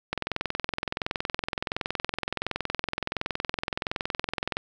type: click train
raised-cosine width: 0.3 ms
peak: -11 dBFS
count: 96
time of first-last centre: 0.13-4.569 s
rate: 21.4 Hz
effects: none